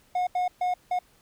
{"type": "tone bursts at uneven times", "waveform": "triangle", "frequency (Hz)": 724, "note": "F#5", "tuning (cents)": -38, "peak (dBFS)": -21, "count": 4, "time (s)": [[0.15, 0.27], [0.35, 0.48], [0.61, 0.74], [0.91, 0.99]], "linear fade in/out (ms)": 5, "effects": ["pink hiss -61 dBFS RMS until 1.21 s"]}